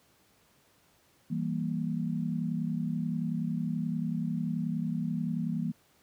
sine chord, E diminished, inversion none, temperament equal with one note detuned, 164.81 / 196 / 234.6 Hz, E3 / G3 / Bb3, 0 / 0 / +11 cents, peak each -32 / -35 / -33 dBFS, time 1.3-5.72 s, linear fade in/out 10 ms, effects pink hiss -65 dBFS RMS until 6.02 s + high-pass 80 Hz 12 dB/octave

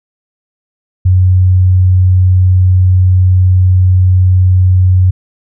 sine tone, 92.1 Hz, F#2, 7 cents flat, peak -4 dBFS, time 1.05-5.11 s, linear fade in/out 10 ms, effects none

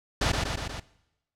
pink noise with echo, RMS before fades -24 dBFS, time 0.21-0.32 s, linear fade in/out 5 ms, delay 120 ms, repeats 4, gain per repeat -3 dB, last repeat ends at 0.8 s, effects noise-tail reverb RT60 0.9 s tail -20 dB re dry + low-pass 6000 Hz 12 dB/octave

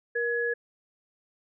sine tone pair together, 473.2 / 1686.3 Hz, A#4 / G#6, +26 / +26 cents, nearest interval octave + minor seventh, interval 2200 cents, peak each -28 / -28 dBFS, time 0.15-0.54 s, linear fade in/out 10 ms, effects none

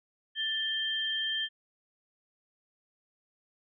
sine tone pair together, 1765 / 3159 Hz, A6 / G7, +5 / +13 cents, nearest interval minor seventh, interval 1008 cents, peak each -35 / -30 dBFS, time 0.35-1.49 s, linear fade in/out 50 ms, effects none

